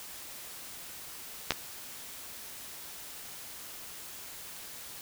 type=clicks; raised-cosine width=0.2 ms; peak=-7 / -14 dBFS; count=2; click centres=1.507 / 1.52 s; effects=white hiss -45 dBFS RMS until 5.01 s